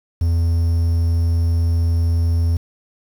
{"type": "tone with quantisation", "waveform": "triangle", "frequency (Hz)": 83.9, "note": "E2", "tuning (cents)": 31, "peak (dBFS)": -12, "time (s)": [0.21, 2.57], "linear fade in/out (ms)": 5, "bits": 7, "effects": []}